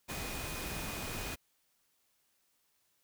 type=tone in noise; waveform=sine; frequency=2476 Hz; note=D#7; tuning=9 cents flat; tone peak=-48 dBFS; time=0.08-1.36 s; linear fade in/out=20 ms; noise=pink; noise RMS=-40 dBFS; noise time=0.08-1.36 s; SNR=-11 dB; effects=white hiss -75 dBFS RMS until 3.03 s